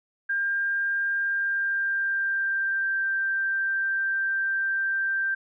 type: tone with pitch glide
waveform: sine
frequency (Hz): 1600 to 1573.4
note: G6 to G6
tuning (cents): +35 to +6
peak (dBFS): -23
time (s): 0.29-5.35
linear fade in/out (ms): 10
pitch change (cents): -29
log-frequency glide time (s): 1.19-3.04
effects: none